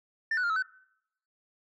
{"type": "tone with pitch steps", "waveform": "sine", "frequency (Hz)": [1787, 1484, 1402, 1298, 1517], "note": ["A6", "F#6", "F6", "E6", "F#6"], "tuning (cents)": [26, 5, 6, -27, 43], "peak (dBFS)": -23, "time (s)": [0.31, 0.625], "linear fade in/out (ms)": 5, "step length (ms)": 63, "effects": ["noise-tail reverb RT60 0.7 s tail -21 dB re dry", "tanh soft clip ceiling -25 dBFS"]}